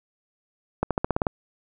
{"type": "accelerating click train", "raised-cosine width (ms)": 1, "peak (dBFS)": -8, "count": 8, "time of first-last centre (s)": [0.83, 1.268], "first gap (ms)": 77, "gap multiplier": 0.93, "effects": []}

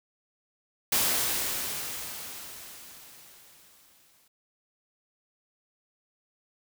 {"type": "noise with exponential decay", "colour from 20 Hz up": "white", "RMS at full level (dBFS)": -24, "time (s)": [0.92, 4.28], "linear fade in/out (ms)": 5, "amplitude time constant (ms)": 730, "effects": []}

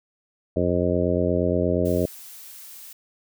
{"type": "harmonic tone", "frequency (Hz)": 88.5, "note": "F2", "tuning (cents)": 23, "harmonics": [1, 2, 3, 4, 5, 6, 7], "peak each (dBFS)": [-27, -27, -27, -27, -27, -27, -27], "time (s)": [0.56, 2.06], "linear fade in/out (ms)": 5}
{"type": "noise", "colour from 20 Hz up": "blue", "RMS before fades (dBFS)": -42, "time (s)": [1.85, 2.93], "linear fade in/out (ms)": 5}
{"effects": []}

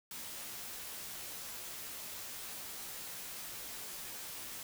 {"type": "noise with comb filter", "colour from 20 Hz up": "white", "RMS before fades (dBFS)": -45, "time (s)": [0.11, 4.63], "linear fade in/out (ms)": 2, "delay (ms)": 15, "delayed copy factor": -0.6, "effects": []}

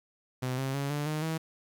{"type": "tone with pitch steps", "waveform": "sawtooth", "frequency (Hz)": [127.9, 133.87, 140.12, 146.66, 153.51, 160.68], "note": ["C3", "C3", "C#3", "D3", "D#3", "E3"], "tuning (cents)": [-39, 40, 19, -2, -23, -44], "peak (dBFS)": -26, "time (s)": [0.42, 1.38], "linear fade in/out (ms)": 10, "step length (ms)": 160, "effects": ["10-bit"]}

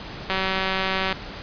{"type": "click train", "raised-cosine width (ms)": 0.3, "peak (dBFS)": -8, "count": 158, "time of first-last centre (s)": [0.3, 1.126], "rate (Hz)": 190, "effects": ["pink hiss -36 dBFS RMS until 1.42 s", "resampled to 11025 Hz"]}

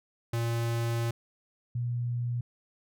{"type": "tone pair in turn", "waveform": ["square", "sine"], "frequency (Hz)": [116.6, 120.64], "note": ["A#2", "B2"], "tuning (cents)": [1, -40], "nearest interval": "minor second", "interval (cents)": 59, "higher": "second", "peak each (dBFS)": -28, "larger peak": "neither", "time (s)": [[0.33, 1.11], [1.75, 2.41]], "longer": "first", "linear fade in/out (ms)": 5, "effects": []}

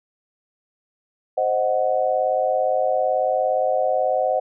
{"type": "chord", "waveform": "sine", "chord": "C diminished", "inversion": "none", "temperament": "equal", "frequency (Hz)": [523.3, 622.3, 740], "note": ["C5", "Eb5", "Gb5"], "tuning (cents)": [0, 0, 0], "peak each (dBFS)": -22, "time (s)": [1.37, 4.4], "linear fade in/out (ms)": 10, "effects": []}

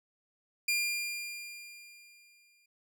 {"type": "tone with exponential decay", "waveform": "sawtooth", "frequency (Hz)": 2400, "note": "D7", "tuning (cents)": 37, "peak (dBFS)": -23, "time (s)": [0.68, 2.66], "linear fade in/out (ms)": 5, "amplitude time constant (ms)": 430, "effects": []}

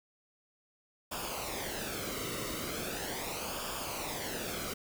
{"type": "noise with flanger", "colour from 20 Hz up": "pink", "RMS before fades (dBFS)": -38, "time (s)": [1.11, 4.74], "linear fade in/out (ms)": 10, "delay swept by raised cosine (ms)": [0.49, 1.22], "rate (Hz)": 0.39, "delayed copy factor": -0.65, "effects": []}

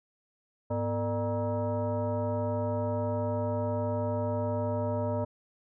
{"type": "tone with frequency modulation", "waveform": "sine", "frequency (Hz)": 246.9, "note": "B3", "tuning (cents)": 0, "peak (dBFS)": -27, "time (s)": [0.7, 5.25], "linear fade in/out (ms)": 10, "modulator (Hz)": 350, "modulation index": 1.7, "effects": []}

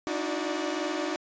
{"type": "tone cluster", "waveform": "sawtooth", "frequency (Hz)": [294.9, 317.6, 364.9, 584], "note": ["D4", "D#4", "F#4", "D5"], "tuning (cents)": [7, 36, -24, -10], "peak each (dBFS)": [-31, -29, -30, -32], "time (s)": [0.07, 1.16], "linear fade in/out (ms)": 0, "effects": ["resampled to 16000 Hz"]}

